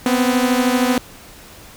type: beating tone pair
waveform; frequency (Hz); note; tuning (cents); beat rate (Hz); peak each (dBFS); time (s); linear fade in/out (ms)
sawtooth; 246.9 / 259.9; B3 / C4; 0 / -11; 13; -12 / -15; 0.06-0.98; 2
effects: pink hiss -41 dBFS RMS until 1.76 s